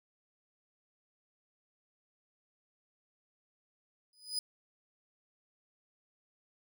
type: tone with exponential growth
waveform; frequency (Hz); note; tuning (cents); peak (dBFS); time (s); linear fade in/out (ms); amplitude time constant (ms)
35% pulse; 4978; D#8; 0; -28; 4.13-4.39; 2; 55
effects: none